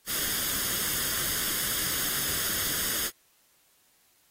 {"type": "noise with comb filter", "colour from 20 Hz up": "white", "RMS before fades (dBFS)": -29, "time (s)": [0.06, 3.11], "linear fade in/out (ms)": 50, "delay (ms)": 0.6, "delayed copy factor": 0.6, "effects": ["white hiss -65 dBFS RMS until 4.3 s", "AAC 48 kbps"]}